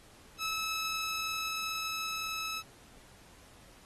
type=tone with level ramp; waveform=15% pulse; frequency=1300 Hz; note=E6; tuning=24 cents flat; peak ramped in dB=-26 to -29 dBFS; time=0.38-2.63 s; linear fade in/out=50 ms; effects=pink hiss -58 dBFS RMS until 3.85 s + AAC 32 kbps